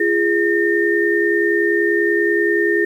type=tone cluster; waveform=sine; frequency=341.9 / 412.3 / 1821 Hz; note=F4 / G#4 / A#6; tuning=-37 / -13 / -41 cents; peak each=-18 dBFS; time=0-2.85 s; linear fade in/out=5 ms; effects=8-bit